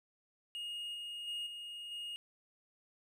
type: tone with level steps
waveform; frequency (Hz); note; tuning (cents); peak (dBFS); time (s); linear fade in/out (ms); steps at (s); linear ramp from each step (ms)
triangle; 2859; F7; +40; -38 / -40 / -36 / -42 / -39; 0.55-2.16; 0; 0.94 / 1.27 / 1.46 / 1.91; 10
effects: none